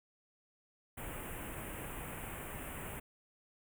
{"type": "band-stop noise", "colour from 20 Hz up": "pink", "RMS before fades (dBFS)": -44, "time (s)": [0.97, 3], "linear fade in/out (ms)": 10, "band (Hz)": [2900, 8200], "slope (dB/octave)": 48, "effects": []}